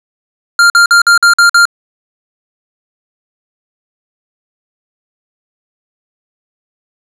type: tone bursts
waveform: square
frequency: 1396.9 Hz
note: F6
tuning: in tune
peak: -4 dBFS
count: 7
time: 0.59-1.654 s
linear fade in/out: 2 ms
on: 110 ms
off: 49 ms
effects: low-pass 9000 Hz 12 dB/octave